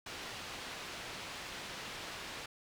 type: low-pass noise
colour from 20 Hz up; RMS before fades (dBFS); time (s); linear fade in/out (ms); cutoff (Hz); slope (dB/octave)
white; -45; 0.06-2.46; 5; 3700; 12
effects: none